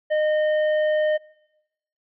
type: tone with hard clipping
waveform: triangle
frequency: 613 Hz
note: D#5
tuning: 26 cents flat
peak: -20 dBFS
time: 0.1-1.18 s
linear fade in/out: 20 ms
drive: 11 dB
effects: noise-tail reverb RT60 0.9 s tail -22 dB re dry + resampled to 11025 Hz